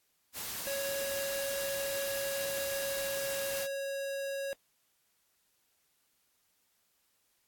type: noise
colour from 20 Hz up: white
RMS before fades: -39 dBFS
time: 0.33-3.68 s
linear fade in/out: 50 ms
type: tone with pitch glide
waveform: square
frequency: 554.4 to 550.9 Hz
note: C#5 to C#5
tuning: 0 to -11 cents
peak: -35 dBFS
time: 0.67-4.53 s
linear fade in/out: 0 ms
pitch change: -11 cents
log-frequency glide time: 2.1-3.77 s
effects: white hiss -74 dBFS RMS until 7.47 s + AAC 64 kbps